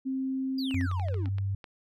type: tone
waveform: sine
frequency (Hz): 264.4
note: C4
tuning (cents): +18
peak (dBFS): -28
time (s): 0.05-0.87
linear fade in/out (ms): 20
type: exponential sweep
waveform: triangle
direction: down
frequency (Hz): 4968 to 246.6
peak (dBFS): -35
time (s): 0.58-1.29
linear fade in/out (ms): 5
type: clicks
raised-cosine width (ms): 0.3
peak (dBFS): -28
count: 10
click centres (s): 0.71 / 0.744 / 0.811 / 0.914 / 0.997 / 1.085 / 1.143 / 1.258 / 1.384 / 1.642
type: tone with pitch glide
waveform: sine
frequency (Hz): 91.5 to 98.07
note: F#2 to G2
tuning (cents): -19 to +1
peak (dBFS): -27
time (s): 0.74-1.55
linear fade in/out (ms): 5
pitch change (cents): +120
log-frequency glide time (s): 0.97-1.33
effects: none